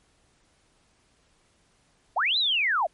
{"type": "linear two-way sweep", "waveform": "sine", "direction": "up then down", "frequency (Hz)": [571, 4100, 571], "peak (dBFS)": -21, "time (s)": [2.16, 2.87], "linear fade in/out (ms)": 10, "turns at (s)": 2.38, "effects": ["pink hiss -65 dBFS RMS until 2.93 s", "MP3 48 kbps"]}